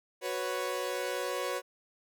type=chord; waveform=sawtooth; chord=F# suspended fourth; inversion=none; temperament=equal; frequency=370 / 493.9 / 554.4 Hz; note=F#4 / B4 / C#5; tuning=0 / 0 / 0 cents; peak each=-34 / -32 / -32 dBFS; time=0.21-1.62 s; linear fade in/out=50 ms; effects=none